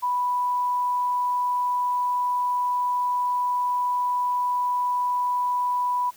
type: tone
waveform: sine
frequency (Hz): 987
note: B5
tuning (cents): -1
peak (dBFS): -21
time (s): 0.02-6.11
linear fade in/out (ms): 20
effects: white hiss -52 dBFS RMS until 6.16 s